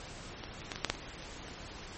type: clicks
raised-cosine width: 0.2 ms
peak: -24 / -26 / -18 / -20 / -10 / -10 / -28 / -28 / -28 dBFS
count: 9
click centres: 0.438 / 0.618 / 0.718 / 0.759 / 0.847 / 0.9 / 0.951 / 1.224 / 1.483 s
effects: pink hiss -46 dBFS RMS until 1.97 s + MP3 32 kbps